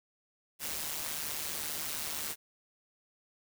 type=noise with amplitude modulation; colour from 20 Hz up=white; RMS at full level=-34 dBFS; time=0.59-2.36 s; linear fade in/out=50 ms; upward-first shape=sine; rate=151 Hz; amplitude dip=70%; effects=none